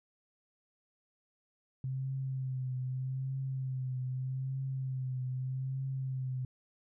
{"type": "tone with vibrato", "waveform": "sine", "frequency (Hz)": 130.81, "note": "C3", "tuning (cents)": 0, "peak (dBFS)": -33, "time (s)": [1.84, 6.45], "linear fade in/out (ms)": 2, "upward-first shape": "triangle", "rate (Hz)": 0.81, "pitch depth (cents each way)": 45, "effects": []}